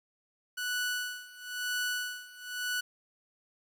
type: tone with tremolo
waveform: sawtooth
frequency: 1480 Hz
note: F#6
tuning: in tune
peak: -26 dBFS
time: 0.57-2.81 s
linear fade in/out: 10 ms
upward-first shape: sine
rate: 1 Hz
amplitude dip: 90%
effects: 10-bit